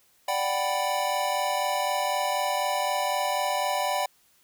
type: chord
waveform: square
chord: G major seventh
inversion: second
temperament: equal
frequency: 587.3 / 740 / 784 / 987.8 Hz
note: D5 / F#5 / G5 / B5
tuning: 0 / 0 / 0 / 0 cents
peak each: -31 dBFS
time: 0.28-4.06 s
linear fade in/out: 5 ms
effects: white hiss -63 dBFS RMS until 4.43 s